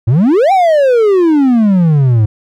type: exponential two-way sweep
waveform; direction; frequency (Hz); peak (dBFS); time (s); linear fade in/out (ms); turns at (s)
triangle; up then down; 103.3 to 795 to 103.3; -4; 0.07-2.26; 10; 0.52
effects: none